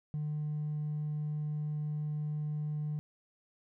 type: tone with hard clipping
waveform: sine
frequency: 150.5 Hz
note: D3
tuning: 43 cents sharp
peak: -33 dBFS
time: 0.14-2.99 s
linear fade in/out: 0 ms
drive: 1 dB
effects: none